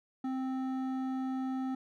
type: tone with hard clipping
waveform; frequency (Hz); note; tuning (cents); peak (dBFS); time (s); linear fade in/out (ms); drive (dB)
sine; 261.6; C4; 0; -34; 0.24-1.75; 5; 10
effects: none